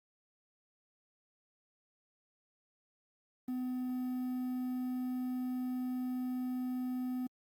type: tone with quantisation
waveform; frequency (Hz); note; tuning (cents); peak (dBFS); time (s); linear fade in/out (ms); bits
triangle; 252.5; B3; +39; -32; 3.48-7.27; 5; 10
effects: Opus 32 kbps